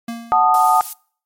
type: tone with exponential decay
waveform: square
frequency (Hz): 232.3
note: A#3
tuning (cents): -6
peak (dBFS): -23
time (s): 0.08-0.64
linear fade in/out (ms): 5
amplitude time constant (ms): 120
type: chord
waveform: sine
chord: D# diminished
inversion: first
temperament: equal with one note detuned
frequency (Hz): 740 / 880 / 1235.2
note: F#5 / A5 / D#6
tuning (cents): 0 / 0 / -13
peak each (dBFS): -15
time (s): 0.32-0.81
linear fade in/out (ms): 0
type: noise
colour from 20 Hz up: violet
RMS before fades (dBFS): -27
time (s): 0.54-0.93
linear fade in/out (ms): 2
effects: noise-tail reverb RT60 0.5 s tail -25 dB re dry + MP3 64 kbps